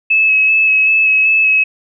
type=tone with vibrato; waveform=sine; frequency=2587 Hz; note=E7; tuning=33 cents flat; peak=-8 dBFS; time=0.1-1.64 s; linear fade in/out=10 ms; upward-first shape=square; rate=2.6 Hz; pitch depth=13 cents each way; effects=none